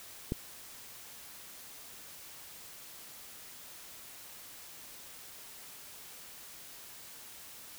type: click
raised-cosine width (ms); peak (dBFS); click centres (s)
3; -18; 0.321
effects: white hiss -50 dBFS RMS until 7.78 s